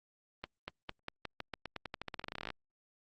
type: accelerating click train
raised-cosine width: 0.3 ms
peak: -23 dBFS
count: 26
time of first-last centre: 0.44-2.503 s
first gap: 240 ms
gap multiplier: 0.89
effects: Opus 24 kbps